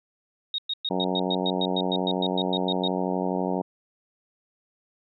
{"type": "tone bursts", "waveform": "sine", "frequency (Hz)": 3744, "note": "A#7", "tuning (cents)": 7, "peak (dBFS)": -25, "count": 16, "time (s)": [0.54, 2.878], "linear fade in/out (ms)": 2, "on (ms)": 43, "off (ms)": 110}
{"type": "harmonic tone", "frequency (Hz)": 92.2, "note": "F#2", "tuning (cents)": -6, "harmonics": [2, 3, 4, 5, 6, 7, 8, 9, 10], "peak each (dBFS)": [-29, -31, -32, -33, -34, -34, -35, -36, -36], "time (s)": [0.9, 3.62], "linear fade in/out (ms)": 10}
{"effects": []}